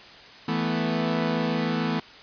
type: chord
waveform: sawtooth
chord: E suspended fourth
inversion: none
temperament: equal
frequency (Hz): 164.81 / 220 / 246.9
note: E3 / A3 / B3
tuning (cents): 0 / 0 / 0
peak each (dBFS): -24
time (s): 0.48-2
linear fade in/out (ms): 5
effects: white hiss -46 dBFS RMS until 2.22 s + resampled to 11025 Hz

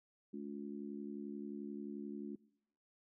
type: harmonic tone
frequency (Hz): 71.4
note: D2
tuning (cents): -48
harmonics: 3 / 4 / 5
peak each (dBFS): -45 / -47 / -49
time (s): 0.33-2.36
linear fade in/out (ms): 10
effects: noise-tail reverb RT60 0.8 s tail -23 dB re dry

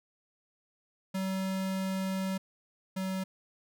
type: tone pair in turn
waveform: square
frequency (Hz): 190.4 / 189.3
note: F#3 / F#3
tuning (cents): +50 / +40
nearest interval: unison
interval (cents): 10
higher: first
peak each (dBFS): -31 / -32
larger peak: first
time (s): 1.14-2.38 / 2.96-3.24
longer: first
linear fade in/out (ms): 10
effects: none

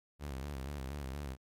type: tone with vibrato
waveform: sawtooth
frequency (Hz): 69.2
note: C#2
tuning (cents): -2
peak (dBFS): -35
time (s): 0.19-1.37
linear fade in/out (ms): 50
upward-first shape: square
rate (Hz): 4.2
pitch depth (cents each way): 87
effects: MP3 64 kbps

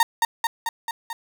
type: tone with echo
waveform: 35% pulse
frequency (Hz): 922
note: A#5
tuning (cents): -19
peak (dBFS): -12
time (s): 0-0.03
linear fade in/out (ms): 2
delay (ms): 220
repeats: 5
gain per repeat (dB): -3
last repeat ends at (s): 1.13
effects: none

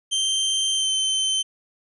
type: tone with pitch glide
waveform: sawtooth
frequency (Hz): 3136 to 3091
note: G7 to G7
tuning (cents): 0 to -25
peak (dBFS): -17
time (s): 0.11-1.43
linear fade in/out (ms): 20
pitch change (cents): -25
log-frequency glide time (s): 0.74-0.9
effects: resampled to 24000 Hz

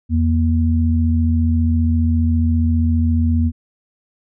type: tone pair together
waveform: sine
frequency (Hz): 84 / 237.2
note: E2 / A#3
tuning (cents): +33 / +30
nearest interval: octave + tritone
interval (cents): 1797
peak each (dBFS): -14 / -18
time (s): 0.09-3.52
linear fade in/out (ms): 50
effects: none

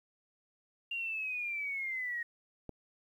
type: linear sweep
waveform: sine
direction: down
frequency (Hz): 2794 to 1864.7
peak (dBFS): -34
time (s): 0.91-2.23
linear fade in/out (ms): 5
type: click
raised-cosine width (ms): 2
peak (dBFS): -29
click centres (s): 2.693
effects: 11-bit

